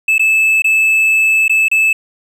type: tone with dropouts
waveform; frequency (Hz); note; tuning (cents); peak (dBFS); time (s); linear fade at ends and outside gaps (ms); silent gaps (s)
triangle; 2617; E7; -13; -7; 0.08-1.93; 5; 0.182-0.194 / 0.621-0.643 / 1.481-1.495 / 1.684-1.714
effects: none